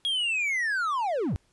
triangle linear sweep, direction down, 3322 to 61.74 Hz, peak -23 dBFS, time 0.05-1.36 s, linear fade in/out 0 ms, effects pink hiss -67 dBFS RMS until 1.52 s + resampled to 24000 Hz

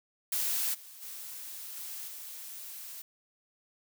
blue noise with level steps, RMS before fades -31 / -50 / -43 / -41 / -44 dBFS, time 0.32-3.02 s, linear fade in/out 5 ms, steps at 0.73 / 1.01 / 1.75 / 2.07 s, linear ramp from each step 20 ms, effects none

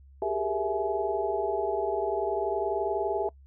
sine tone cluster, 389.3 / 409.7 / 461.3 / 660 / 846 Hz, G4 / G#4 / A#4 / E5 / G#5, -12 / -24 / -18 / +2 / +32 cents, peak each -33 / -31 / -35 / -31 / -33 dBFS, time 0.22-3.29 s, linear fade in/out 2 ms, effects noise-tail reverb RT60 0.1 s tail -24 dB re dry + added 68 Hz sine -50 dBFS peak until 3.46 s

